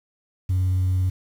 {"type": "tone with vibrato", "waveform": "sine", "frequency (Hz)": 92.5, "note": "F#2", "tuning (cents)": 0, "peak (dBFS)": -16, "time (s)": [0.49, 1.1], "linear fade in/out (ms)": 10, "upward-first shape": "sine", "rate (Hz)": 18, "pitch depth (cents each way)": 13, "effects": ["tanh soft clip ceiling -17 dBFS", "8-bit"]}